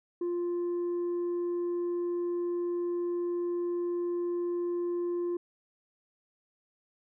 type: tone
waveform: sine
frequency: 349.2 Hz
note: F4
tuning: in tune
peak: -26 dBFS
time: 0.21-5.37 s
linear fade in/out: 5 ms
effects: tanh soft clip ceiling -28 dBFS